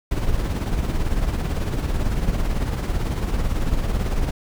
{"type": "noise with tremolo", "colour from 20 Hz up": "brown", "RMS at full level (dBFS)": -19, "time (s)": [0.11, 4.31], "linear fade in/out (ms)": 5, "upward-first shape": "triangle", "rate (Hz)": 18, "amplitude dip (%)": 60, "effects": []}